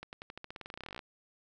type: accelerating click train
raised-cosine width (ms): 0.3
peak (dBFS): -27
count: 23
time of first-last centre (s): 0.03-0.992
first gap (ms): 99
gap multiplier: 0.91
effects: none